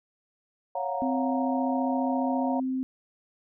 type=chord; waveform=sine; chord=Gb major seventh; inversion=second; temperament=equal with one note detuned; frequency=554.4 / 698.5 / 733.2 / 932.3 Hz; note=Db5 / F5 / Gb5 / Bb5; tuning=0 / 0 / -16 / 0 cents; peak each=-33 dBFS; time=0.75-2.6 s; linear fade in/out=5 ms
type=tone; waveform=sine; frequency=260.2 Hz; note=C4; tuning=9 cents flat; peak=-26 dBFS; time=1.02-2.83 s; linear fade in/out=0 ms
effects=none